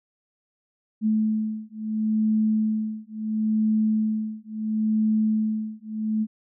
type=beating tone pair; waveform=sine; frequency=216.6 / 217.33 Hz; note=A3 / A3; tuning=-27 / -21 cents; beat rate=0.73 Hz; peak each=-24 dBFS; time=1.01-6.27 s; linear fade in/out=50 ms; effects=none